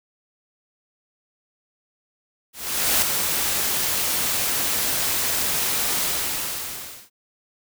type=noise with ADSR envelope; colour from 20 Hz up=white; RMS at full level=-18 dBFS; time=2.53-7.1 s; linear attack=490 ms; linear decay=4 ms; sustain=-5 dB; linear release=1100 ms; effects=none